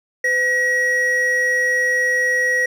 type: tone pair together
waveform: triangle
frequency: 505.8 / 1908 Hz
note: B4 / A#6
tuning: +41 / +40 cents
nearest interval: octave + major seventh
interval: 2299 cents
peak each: -22 / -14 dBFS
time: 0.24-2.66 s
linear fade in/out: 5 ms
effects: none